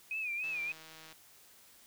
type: tone with vibrato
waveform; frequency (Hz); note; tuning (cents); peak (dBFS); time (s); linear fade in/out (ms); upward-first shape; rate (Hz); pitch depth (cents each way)
sine; 2489; D#7; 0; -34; 0.11-0.72; 2; sine; 3.4; 100
type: click train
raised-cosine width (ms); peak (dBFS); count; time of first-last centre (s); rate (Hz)
0.2; -35; 110; 0.44-1.126; 159
effects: white hiss -60 dBFS RMS until 1.86 s